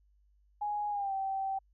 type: tone with pitch glide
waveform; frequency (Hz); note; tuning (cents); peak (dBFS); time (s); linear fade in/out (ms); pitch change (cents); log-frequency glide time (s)
sine; 830.6 to 775; G#5 to G5; 0 to -20; -31; 0.61-1.59; 10; -120; 0.9-1.13
effects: added 50 Hz sine -64 dBFS peak until 1.73 s